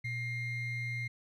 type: ring-modulated tone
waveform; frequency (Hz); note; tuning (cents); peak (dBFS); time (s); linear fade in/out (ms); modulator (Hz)
triangle; 1000; B5; +21; -29; 0.04-1.08; 10; 1120
effects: none